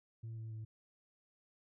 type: tone with pitch steps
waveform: sine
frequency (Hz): 113.3 / 111.61 / 109.95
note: A#2 / A2 / A2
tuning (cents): -49 / +25 / -1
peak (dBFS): -40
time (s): 0.23-0.65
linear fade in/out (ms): 10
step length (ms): 140
effects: tanh soft clip ceiling -41 dBFS